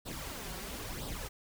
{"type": "noise with flanger", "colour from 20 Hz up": "pink", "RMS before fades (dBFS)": -41, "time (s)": [0.05, 1.29], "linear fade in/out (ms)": 20, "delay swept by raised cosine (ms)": [0.22, 5.42], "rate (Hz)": 1, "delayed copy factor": 0.65, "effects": []}